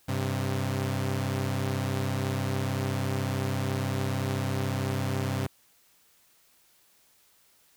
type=tone pair together; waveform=sawtooth; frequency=98 / 131.81 Hz; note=G2 / C3; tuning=0 / +13 cents; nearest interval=perfect fourth; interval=513 cents; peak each=-26 dBFS; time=0.08-5.47 s; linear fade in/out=10 ms; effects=white hiss -63 dBFS RMS until 7.76 s